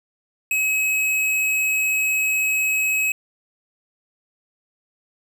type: tone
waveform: square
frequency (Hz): 2558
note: D#7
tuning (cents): +47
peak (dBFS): -19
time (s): 0.51-3.12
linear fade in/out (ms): 2
effects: none